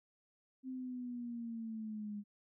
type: linear sweep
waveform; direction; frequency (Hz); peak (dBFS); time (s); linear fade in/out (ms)
sine; down; 261.6 to 203.9; -40; 0.63-2.24; 50
effects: none